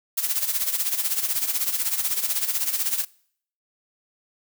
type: noise with tremolo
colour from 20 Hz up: blue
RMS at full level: -22 dBFS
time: 0.17-3.05 s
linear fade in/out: 10 ms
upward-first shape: sine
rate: 16 Hz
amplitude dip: 70%
effects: noise-tail reverb RT60 0.6 s tail -23 dB re dry